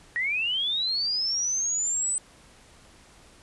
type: linear sweep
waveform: sine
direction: up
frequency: 1864.7 to 8140 Hz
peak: -24 dBFS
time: 0.16-2.18 s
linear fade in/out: 0 ms
effects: pink hiss -54 dBFS RMS until 3.42 s + resampled to 24000 Hz